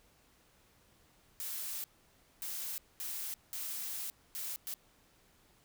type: noise bursts at uneven times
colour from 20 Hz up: blue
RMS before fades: -40 dBFS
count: 6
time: 1.4-1.84 / 2.42-2.78 / 3-3.34 / 3.53-4.1 / 4.35-4.56 / 4.67-4.74 s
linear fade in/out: 0 ms
effects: pink hiss -67 dBFS RMS until 5.64 s